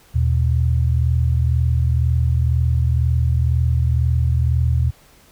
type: tone pair together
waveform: sine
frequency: 78.58 / 120.6 Hz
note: D#2 / B2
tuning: +18 / -41 cents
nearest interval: perfect fifth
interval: 741 cents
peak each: -16 / -18 dBFS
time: 0.14-4.91 s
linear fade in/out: 20 ms
effects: pink hiss -51 dBFS RMS until 5.31 s